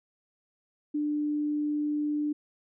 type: tone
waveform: sine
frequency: 297.1 Hz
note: D4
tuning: 20 cents sharp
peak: -26 dBFS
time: 0.94-2.33 s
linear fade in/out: 10 ms
effects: none